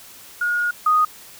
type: tone pair in turn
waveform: sine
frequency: 1437 / 1241.3 Hz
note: F6 / D#6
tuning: +49 / -4 cents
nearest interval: minor third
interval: 253 cents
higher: first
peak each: -18 / -13 dBFS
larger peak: second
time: 0.41-0.71 / 0.86-1.05 s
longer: first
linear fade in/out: 5 ms
effects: white hiss -43 dBFS RMS until 1.39 s